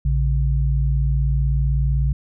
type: tone pair together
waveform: sine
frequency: 57.9 / 137.7 Hz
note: A#1 / C#3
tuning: -11 / -11 cents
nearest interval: octave + minor third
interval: 1500 cents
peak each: -17 / -21 dBFS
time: 0.05-2.13 s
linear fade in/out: 5 ms
effects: none